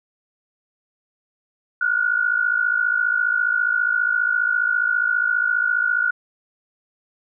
sine tone pair together, 1425.2 / 1480 Hz, F6 / F#6, +35 / 0 cents, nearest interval minor second, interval 65 cents, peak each -20 dBFS, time 1.81-6.11 s, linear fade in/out 5 ms, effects none

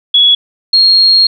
sine tone pair in turn, 3369 / 4261 Hz, G#7 / C8, +24 / +31 cents, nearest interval major third, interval 407 cents, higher second, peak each -4 dBFS, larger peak neither, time 0.14-0.35 / 0.73-1.27 s, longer second, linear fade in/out 5 ms, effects none

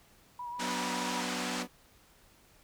sine tone with vibrato, 967 Hz, B5, 37 cents flat, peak -37 dBFS, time 0.39-1.21 s, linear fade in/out 5 ms, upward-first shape triangle, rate 7.1 Hz, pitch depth 40 cents each way
sawtooth chord, B minor, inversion second, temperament equal, 185 / 246.9 / 293.7 Hz, F#3 / B3 / D4, 0 / 0 / 0 cents, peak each -37 / -34 / -40 dBFS, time 0.58-1.68 s, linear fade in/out 50 ms
pink band-pass noise, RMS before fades -38 dBFS, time 0.59-1.63 s, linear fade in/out 10 ms, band 750 to 7900 Hz, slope 24 dB/octave
effects pink hiss -62 dBFS RMS until 2.63 s

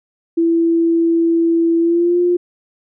sine tone with pitch glide, 333.2 to 352.6 Hz, E4 to F4, +19 to +17 cents, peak -11 dBFS, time 0.37-2.37 s, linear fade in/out 10 ms, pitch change +98 cents, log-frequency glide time 1.79-2.19 s, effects none

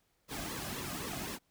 pink noise with flanger, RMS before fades -40 dBFS, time 0.28-1.39 s, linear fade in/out 50 ms, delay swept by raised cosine 1.3 to 2.23 ms, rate 3.9 Hz, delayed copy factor -0.7, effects pink hiss -75 dBFS RMS until 1.5 s

